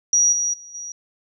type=tone with level steps; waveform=sine; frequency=5770 Hz; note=F#8; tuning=44 cents flat; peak=-13 / -19 / -38 / -30 dBFS; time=0.13-0.92 s; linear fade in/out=2 ms; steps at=0.32 / 0.53 / 0.74 s; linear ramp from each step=10 ms; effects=none